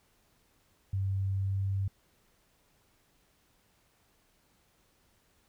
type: tone with pitch glide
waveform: sine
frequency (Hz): 96.9 to 97.46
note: G2 to G2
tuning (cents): -20 to -10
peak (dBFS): -28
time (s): 0.93-1.88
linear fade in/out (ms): 5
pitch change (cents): +10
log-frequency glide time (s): 1.37-1.6
effects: pink hiss -69 dBFS RMS until 5.48 s